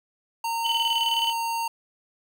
square tone, 920 Hz, A#5, 23 cents flat, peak -26 dBFS, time 0.44-1.68 s, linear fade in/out 5 ms
sine tone with tremolo, 3012 Hz, F#7, 30 cents sharp, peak -21 dBFS, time 0.64-1.33 s, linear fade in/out 20 ms, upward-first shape square, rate 19 Hz, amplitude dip 65%
effects 9-bit

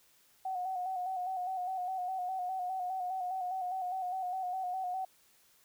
sine tone with vibrato, 740 Hz, F#5, in tune, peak -33 dBFS, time 0.45-5.05 s, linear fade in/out 5 ms, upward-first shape square, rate 4.9 Hz, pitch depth 42 cents each way, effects white hiss -66 dBFS RMS until 5.64 s

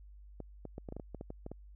clicks, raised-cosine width 2 ms, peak -29 dBFS, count 12, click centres 0.403 / 0.653 / 0.781 / 0.888 / 0.924 / 0.966 / 0.998 / 1.147 / 1.211 / 1.304 / 1.464 / 1.516 s, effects added 50 Hz sine -51 dBFS peak until 1.75 s

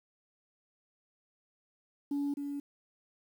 sine tone with echo, 284.5 Hz, C#4, 45 cents sharp, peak -28 dBFS, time 2.11-2.34 s, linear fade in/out 5 ms, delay 260 ms, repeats 1, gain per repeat -6 dB, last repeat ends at 2.6 s, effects tanh soft clip ceiling -28 dBFS + 10-bit

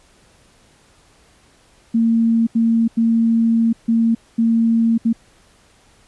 sine tone bursts at uneven times, 228.4 Hz, A#3, 35 cents flat, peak -12 dBFS, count 6, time 1.94-2.47 / 2.55-2.88 / 2.97-3.73 / 3.88-4.15 / 4.38-4.98 / 5.05-5.13 s, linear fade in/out 10 ms, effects pink hiss -53 dBFS RMS until 6.07 s + resampled to 24000 Hz

